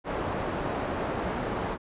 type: low-pass noise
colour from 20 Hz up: white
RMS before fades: -31 dBFS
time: 0.04-1.78 s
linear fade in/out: 50 ms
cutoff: 850 Hz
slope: 12 dB/octave
effects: resampled to 8000 Hz